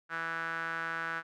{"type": "tone with band-pass filter", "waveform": "sawtooth", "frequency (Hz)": 164.81, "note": "E3", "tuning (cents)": 0, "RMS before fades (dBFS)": -36, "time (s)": [0.09, 1.23], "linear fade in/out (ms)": 50, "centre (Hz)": 1500, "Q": 5.4, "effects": []}